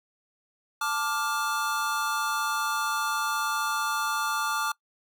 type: chord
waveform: square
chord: D minor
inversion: second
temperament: just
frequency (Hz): 881 / 1174.7 / 1409.6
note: A5 / D6 / F6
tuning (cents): +2 / 0 / +16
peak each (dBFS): -33 / -30 / -31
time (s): 0.81-4.72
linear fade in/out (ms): 5
effects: noise-tail reverb RT60 0.1 s tail -23 dB re dry